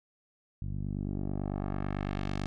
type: tone with low-pass filter sweep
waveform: 10% pulse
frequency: 49 Hz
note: G1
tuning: in tune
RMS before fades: -34 dBFS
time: 0.62-2.46 s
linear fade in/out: 0 ms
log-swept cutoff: 120 to 6000 Hz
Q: 0.94
effects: none